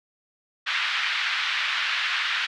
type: band-pass noise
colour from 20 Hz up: pink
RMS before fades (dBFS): -26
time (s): 0.66-2.47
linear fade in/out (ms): 20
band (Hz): 1400 to 3700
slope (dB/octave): 24
effects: none